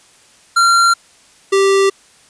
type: tone pair in turn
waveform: square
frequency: 1376 / 391.3 Hz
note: F6 / G4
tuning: -26 / -3 cents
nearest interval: octave + minor seventh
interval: 2177 cents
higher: first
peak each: -9 / -10 dBFS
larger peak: first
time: 0.56-0.94 / 1.52-1.9 s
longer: neither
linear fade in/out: 10 ms
effects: white hiss -48 dBFS RMS until 2.29 s + resampled to 22050 Hz

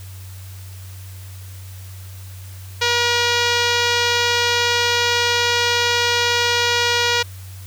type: tone with low-pass filter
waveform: 5% pulse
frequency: 478.2 Hz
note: A#4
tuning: 44 cents sharp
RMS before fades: -18 dBFS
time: 2.81-7.23 s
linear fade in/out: 10 ms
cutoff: 6000 Hz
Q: 0.69
effects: added 94 Hz sine -33 dBFS peak until 7.66 s + white hiss -44 dBFS RMS until 7.66 s

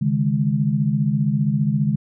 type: chord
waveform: sine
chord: C# suspended second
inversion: none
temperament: equal with one note detuned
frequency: 138.59 / 153.51 / 207.7 Hz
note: C#3 / D#3 / G#3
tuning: 0 / -23 / 0 cents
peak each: -21 dBFS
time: 0.01-1.96 s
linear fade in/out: 10 ms
effects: none

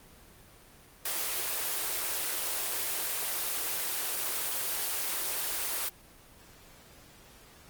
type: high-pass noise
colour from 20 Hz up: white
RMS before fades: -32 dBFS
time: 1.05-5.89 s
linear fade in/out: 5 ms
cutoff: 310 Hz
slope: 96 dB/octave
effects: pink hiss -55 dBFS RMS until 7.69 s + Opus 24 kbps

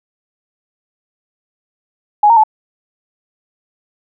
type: tone with pitch steps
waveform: sine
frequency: 834 / 924 / 866 Hz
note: G#5 / A#5 / A5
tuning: +7 / -16 / -28 cents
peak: -5 dBFS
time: 2.23-2.437 s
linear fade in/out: 5 ms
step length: 69 ms
effects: none

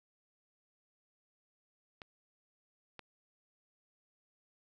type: clicks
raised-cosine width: 0.3 ms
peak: -30 dBFS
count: 2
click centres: 2.018 / 2.993 s
effects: none

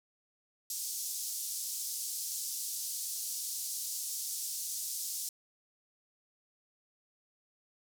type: band-pass noise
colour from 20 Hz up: pink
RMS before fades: -38 dBFS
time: 0.7-5.29 s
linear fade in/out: 2 ms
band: 5300 to 15000 Hz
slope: 24 dB/octave
effects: none

